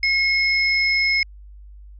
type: tone pair together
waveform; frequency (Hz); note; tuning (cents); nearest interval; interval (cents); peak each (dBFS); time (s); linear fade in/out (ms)
sine; 2167 / 5154; C#7 / E8; -40 / -40; octave + minor third; 1500; -17 / -23; 0.03-1.23; 2
effects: added 50 Hz sine -39 dBFS peak until 1.99 s